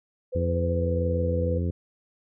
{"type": "tone with pitch glide", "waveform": "sine", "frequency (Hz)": [506, 498.5], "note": ["B4", "B4"], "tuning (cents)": [42, 16], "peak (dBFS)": -27, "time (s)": [0.32, 1.59], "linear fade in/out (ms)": 20, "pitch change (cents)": -26, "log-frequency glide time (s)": [0.75, 0.84]}
{"type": "harmonic tone", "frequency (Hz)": 86.7, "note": "F2", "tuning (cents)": -12, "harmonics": [1, 2, 3, 4, 5, 6], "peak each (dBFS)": [-25, -31, -35, -37, -39, -41], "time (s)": [0.35, 1.71], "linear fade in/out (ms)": 5}
{"effects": []}